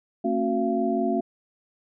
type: tone cluster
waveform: sine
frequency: 224.7 / 269.8 / 365.6 / 683 Hz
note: A3 / C#4 / F#4 / F5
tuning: +37 / -47 / -21 / -39 cents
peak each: -27 dBFS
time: 0.24-1.21 s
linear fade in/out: 10 ms
effects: none